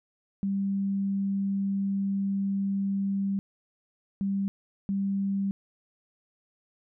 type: tone bursts at uneven times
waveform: sine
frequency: 196.8 Hz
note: G3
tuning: 7 cents sharp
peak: -25 dBFS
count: 3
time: 0.43-3.39 / 4.21-4.48 / 4.89-5.51 s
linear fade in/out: 0 ms
effects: none